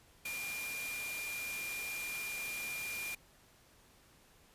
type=tone in noise; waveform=sine; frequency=2400 Hz; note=D7; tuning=37 cents sharp; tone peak=-39 dBFS; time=0.25-3.15 s; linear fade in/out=5 ms; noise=white; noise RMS=-44 dBFS; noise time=0.25-3.15 s; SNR=+2 dB; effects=pink hiss -64 dBFS RMS until 4.54 s + resampled to 32000 Hz